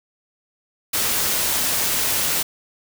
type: noise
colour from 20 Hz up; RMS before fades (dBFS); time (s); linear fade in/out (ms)
white; -21; 0.93-2.43; 10
effects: none